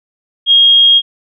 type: tone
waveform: sine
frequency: 3257 Hz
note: G#7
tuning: 34 cents flat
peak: -4 dBFS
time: 0.46-1.02 s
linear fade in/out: 50 ms
effects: none